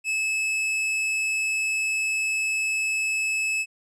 45% pulse tone, 2600 Hz, E7, 24 cents flat, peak -23 dBFS, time 0.04-3.66 s, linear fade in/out 50 ms, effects resampled to 22050 Hz

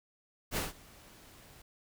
pink noise with ADSR envelope, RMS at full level -32 dBFS, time 0.51-1.62 s, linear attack 55 ms, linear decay 160 ms, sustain -24 dB, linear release 5 ms, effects none

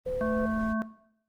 brown noise, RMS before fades -41 dBFS, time 0.05-0.74 s, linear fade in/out 20 ms
sine tone, 508 Hz, B4, 49 cents sharp, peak -29 dBFS, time 0.06-0.46 s, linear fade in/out 5 ms
harmonic tone, 220 Hz, A3, in tune, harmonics 1 / 3 / 5 / 7, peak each -29 / -34 / -36 / -37 dBFS, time 0.21-0.82 s, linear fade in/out 0 ms
effects noise-tail reverb RT60 0.7 s tail -17 dB re dry + Opus 32 kbps

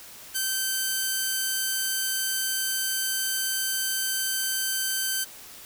5% pulse tone, 1547 Hz, G6, 23 cents flat, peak -14 dBFS, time 0.34-5.25 s, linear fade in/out 20 ms, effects white hiss -45 dBFS RMS until 5.65 s

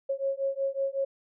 sine beating tone pair, 543 / 548.4 Hz, C#5 / C#5, -36 / -19 cents, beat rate 5.4 Hz, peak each -30 dBFS, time 0.09-1.05 s, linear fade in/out 10 ms, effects none

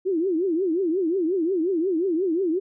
sine tone with vibrato, 351.4 Hz, F4, 11 cents sharp, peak -20 dBFS, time 0.05-2.6 s, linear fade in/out 20 ms, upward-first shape triangle, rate 5.6 Hz, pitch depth 240 cents each way, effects none

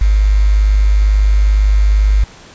sine tone with quantisation, 51.1 Hz, G#1, 27 cents flat, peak -7 dBFS, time 0.01-2.24 s, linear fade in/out 5 ms, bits 5, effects pink hiss -39 dBFS RMS until 2.54 s + resampled to 16000 Hz

